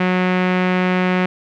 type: tone with low-pass filter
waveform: sawtooth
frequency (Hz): 182.9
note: F#3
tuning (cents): -20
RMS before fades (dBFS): -17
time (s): 0-1.26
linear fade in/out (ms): 5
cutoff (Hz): 2300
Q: 2.1
effects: none